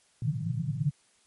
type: band-pass noise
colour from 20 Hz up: white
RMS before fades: -30 dBFS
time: 0.22-0.91 s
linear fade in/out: 2 ms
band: 110 to 170 Hz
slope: 96 dB/octave
effects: white hiss -65 dBFS RMS until 1.26 s + MP3 48 kbps

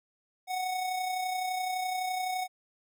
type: tone with amplitude modulation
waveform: square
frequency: 740 Hz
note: F#5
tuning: in tune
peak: -29 dBFS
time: 0.47-2.48 s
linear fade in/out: 50 ms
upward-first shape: sine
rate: 31.8 Hz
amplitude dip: 40%
effects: none

